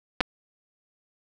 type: clicks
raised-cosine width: 0.3 ms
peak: -6 dBFS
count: 2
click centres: 0.206 / 0.21 s
effects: none

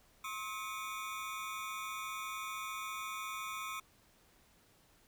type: ring-modulated tone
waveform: 25% pulse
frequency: 1174.7 Hz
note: D6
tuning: in tune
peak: -33 dBFS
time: 0.24-3.8 s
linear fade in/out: 5 ms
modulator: 107 Hz
effects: pink hiss -67 dBFS RMS until 5.07 s

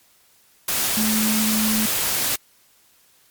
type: tone in noise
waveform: sine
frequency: 217.2 Hz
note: A3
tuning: 22 cents flat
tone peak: -20 dBFS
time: 0.97-1.86 s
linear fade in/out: 5 ms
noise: white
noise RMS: -22 dBFS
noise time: 0.68-2.36 s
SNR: -1 dB
effects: white hiss -57 dBFS RMS until 3.3 s + MP3 96 kbps

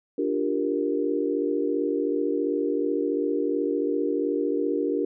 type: chord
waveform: sine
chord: G minor seventh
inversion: second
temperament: equal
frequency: 293.7 / 349.2 / 392 / 466.2 Hz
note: D4 / F4 / G4 / Bb4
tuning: 0 / 0 / 0 / 0 cents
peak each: -27 / -30 / -28 / -28 dBFS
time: 0.18-5.05 s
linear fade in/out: 5 ms
effects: none

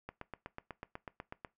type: click train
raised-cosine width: 0.5 ms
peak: -27 dBFS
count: 12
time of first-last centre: 0.09-1.448 s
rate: 8.1 Hz
effects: noise-tail reverb RT60 0.2 s tail -20 dB re dry

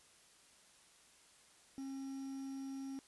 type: tone with quantisation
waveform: triangle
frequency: 270 Hz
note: C#4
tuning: 45 cents flat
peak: -40 dBFS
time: 1.78-2.99 s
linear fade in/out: 0 ms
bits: 10
effects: white hiss -65 dBFS RMS until 3.07 s + resampled to 24000 Hz

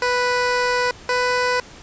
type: tone pair in turn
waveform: 15% pulse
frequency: 493.9 / 497 Hz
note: B4 / B4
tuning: 0 / +11 cents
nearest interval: unison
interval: 11 cents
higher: second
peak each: -11 dBFS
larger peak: neither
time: 0.02-0.91 / 1.09-1.6 s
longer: first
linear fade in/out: 2 ms
effects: pink hiss -42 dBFS RMS until 1.82 s + resampled to 16000 Hz

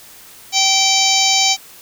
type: harmonic tone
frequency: 775 Hz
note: G5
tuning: 20 cents flat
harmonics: 1 / 3 / 4 / 5 / 6 / 7 / 8 / 9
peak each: -20 / -20 / -20 / -20 / -20 / -20 / -20 / -20 dBFS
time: 0.52-1.57 s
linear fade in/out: 50 ms
effects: white hiss -41 dBFS RMS until 1.81 s

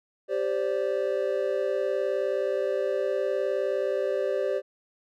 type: chord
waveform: triangle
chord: G suspended fourth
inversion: none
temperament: equal with one note detuned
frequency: 392 / 523.3 / 582.6 Hz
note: G4 / C5 / D5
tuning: 0 / 0 / -14 cents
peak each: -27 dBFS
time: 0.28-4.62 s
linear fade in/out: 50 ms
effects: none

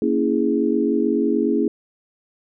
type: chord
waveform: sine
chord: A# half-diminished seventh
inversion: none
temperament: equal with one note detuned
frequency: 233.1 / 279.9 / 329.6 / 415.3 Hz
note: A#3 / C#4 / E4 / G#4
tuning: 0 / +17 / 0 / 0 cents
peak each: -22 dBFS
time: 0.02-1.68 s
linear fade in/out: 2 ms
effects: none

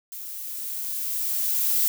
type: noise with level ramp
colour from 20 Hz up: violet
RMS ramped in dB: -37 to -21 dBFS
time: 0.12-1.88 s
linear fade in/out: 0 ms
effects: none

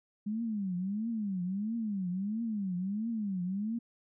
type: tone with vibrato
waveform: sine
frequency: 203 Hz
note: G#3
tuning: 39 cents flat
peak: -31 dBFS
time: 0.26-3.79 s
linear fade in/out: 10 ms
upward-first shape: triangle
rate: 1.5 Hz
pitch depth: 260 cents each way
effects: none

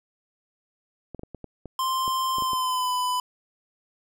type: clicks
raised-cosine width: 2 ms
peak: -24 dBFS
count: 10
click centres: 1.147 / 1.194 / 1.234 / 1.347 / 1.443 / 1.657 / 2.079 / 2.384 / 2.423 / 2.533 s
type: tone with pitch glide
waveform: square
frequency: 1046.5 to 999.8 Hz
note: C6 to B5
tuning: 0 to +21 cents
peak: -24 dBFS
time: 1.79-3.2 s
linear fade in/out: 2 ms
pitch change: -79 cents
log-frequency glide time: 2.36-2.92 s
effects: none

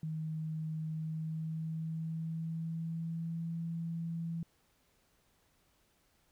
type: tone with pitch glide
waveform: sine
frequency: 157.6 to 166.3 Hz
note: D#3 to E3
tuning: +23 to +16 cents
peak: -35 dBFS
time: 0.03-4.43 s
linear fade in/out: 2 ms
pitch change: +93 cents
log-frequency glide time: 0.87-3.54 s
effects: pink hiss -72 dBFS RMS until 6.31 s

